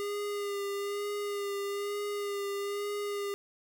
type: tone with vibrato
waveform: square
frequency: 405.6 Hz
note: G#4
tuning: 41 cents flat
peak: -33 dBFS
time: 0-3.34 s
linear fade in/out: 0 ms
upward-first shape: sine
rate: 1.1 Hz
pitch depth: 23 cents each way
effects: none